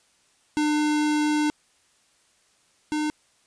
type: tone pair in turn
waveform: square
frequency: 300.7 / 303.3 Hz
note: D4 / D#4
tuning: +41 / -44 cents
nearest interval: unison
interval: 15 cents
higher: second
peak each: -21 / -24 dBFS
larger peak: first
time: 0.57-1.5 / 2.92-3.1 s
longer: first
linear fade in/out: 0 ms
effects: white hiss -63 dBFS RMS until 3.46 s + resampled to 22050 Hz